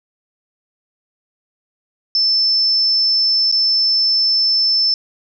sine tone with dropouts, 5290 Hz, E8, 5 cents sharp, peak -12 dBFS, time 2.15-4.94 s, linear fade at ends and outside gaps 1 ms, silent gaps 3.515-3.524 s, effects none

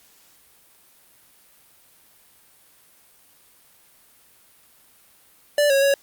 square tone with pitch steps, 585 / 549 / 557 Hz, D5 / C#5 / C#5, -7 / -17 / +8 cents, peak -16 dBFS, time 5.58-5.94 s, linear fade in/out 2 ms, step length 120 ms, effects white hiss -55 dBFS RMS until 6.02 s + Opus 48 kbps

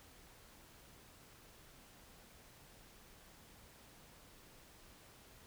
silence, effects pink hiss -61 dBFS RMS until 5.46 s

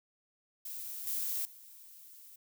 violet noise with level steps, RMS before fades -42 / -35 / -54 dBFS, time 0.65-2.36 s, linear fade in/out 5 ms, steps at 1.07 / 1.45 s, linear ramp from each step 2 ms, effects none

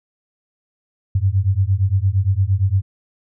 sine beating tone pair, 92.5 / 101.2 Hz, F#2 / G#2, 0 / -44 cents, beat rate 8.7 Hz, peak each -17 dBFS, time 1.15-2.82 s, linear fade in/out 5 ms, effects none

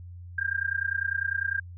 sine tone with amplitude modulation, 1600 Hz, G6, 35 cents sharp, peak -22 dBFS, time 0.38-1.6 s, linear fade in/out 5 ms, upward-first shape sine, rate 30 Hz, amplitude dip 95%, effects added 88 Hz sine -40 dBFS peak until 1.77 s

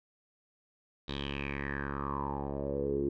10% pulse tone with low-pass filter sweep, 70 Hz, C#2, 18 cents sharp, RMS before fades -35 dBFS, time 1.08-3.09 s, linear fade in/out 5 ms, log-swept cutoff 3800 to 350 Hz, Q 6.9, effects none

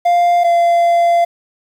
triangle tone pair in turn, 698.5 / 687.3 Hz, F5 / F5, 0 / -28 cents, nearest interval unison, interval 28 cents, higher first, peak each -7 dBFS, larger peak neither, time 0.05-0.44 / 0.44-1.25 s, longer second, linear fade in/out 10 ms, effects 7-bit

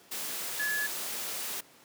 sine tone in noise, 1704 Hz, G#6, 44 cents sharp, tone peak -29 dBFS, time 0.59-0.87 s, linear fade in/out 10 ms, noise white, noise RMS -36 dBFS, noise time 0.11-1.61 s, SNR +4 dB, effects pink hiss -57 dBFS RMS until 1.84 s + high-pass 200 Hz 12 dB/octave

